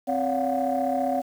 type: tone cluster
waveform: sine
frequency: 262.6 / 566 / 707 / 742 Hz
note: C4 / C#5 / F5 / F#5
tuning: +6 / +36 / +21 / +5 cents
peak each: -27 dBFS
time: 0.07-1.22 s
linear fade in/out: 20 ms
effects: tanh soft clip ceiling -15 dBFS + 8-bit